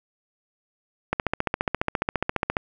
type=click train; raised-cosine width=0.5 ms; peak=-7 dBFS; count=22; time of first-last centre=1.13-2.568 s; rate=14.6 Hz; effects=none